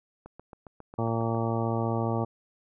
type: click train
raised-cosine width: 1 ms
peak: -30 dBFS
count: 9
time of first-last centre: 0.26-1.347 s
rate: 7.36 Hz
type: harmonic tone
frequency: 114.6 Hz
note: A#2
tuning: 29 cents flat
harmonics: 1 / 2 / 3 / 4 / 5 / 6 / 7 / 8 / 10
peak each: -29 / -32 / -34 / -35 / -36 / -37 / -37 / -38 / -39 dBFS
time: 0.98-2.25 s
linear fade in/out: 10 ms
effects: none

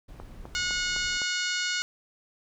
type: noise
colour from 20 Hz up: brown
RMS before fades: -44 dBFS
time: 0.08-1.18 s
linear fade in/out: 10 ms
type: click train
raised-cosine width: 1 ms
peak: -26 dBFS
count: 5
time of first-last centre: 0.2-1.218 s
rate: 3.93 Hz
type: harmonic tone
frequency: 726 Hz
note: F#5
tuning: 33 cents flat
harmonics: 2 / 3 / 4 / 5 / 6 / 7 / 8 / 9 / 10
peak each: -31 / -35 / -34 / -38 / -34 / -39 / -40 / -41 / -39 dBFS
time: 0.55-1.82 s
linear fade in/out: 0 ms
effects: none

